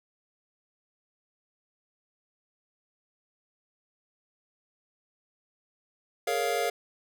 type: chord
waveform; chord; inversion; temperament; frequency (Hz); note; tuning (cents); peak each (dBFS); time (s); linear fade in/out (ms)
square; Bb minor seventh; third; just; 419.5 / 466.2 / 559.4 / 699.2; Ab4 / Bb4 / Db5 / F5; +17 / 0 / +16 / +2; -34 / -32 / -34 / -31; 6.27-6.7; 5
effects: none